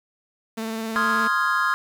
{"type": "tone with vibrato", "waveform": "sawtooth", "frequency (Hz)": 223.1, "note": "A3", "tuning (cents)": 24, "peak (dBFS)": -23, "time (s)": [0.57, 1.28], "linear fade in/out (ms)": 10, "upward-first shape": "square", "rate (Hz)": 19, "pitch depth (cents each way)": 18}
{"type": "chord", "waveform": "triangle", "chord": "F minor seventh", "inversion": "second", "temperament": "equal", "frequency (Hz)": [1046.5, 1244.5, 1396.9, 1661.2], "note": ["C6", "Eb6", "F6", "Ab6"], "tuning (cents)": [0, 0, 0, 0], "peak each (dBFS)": -23, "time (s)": [0.96, 1.74], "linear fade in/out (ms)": 0}
{"effects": ["8-bit"]}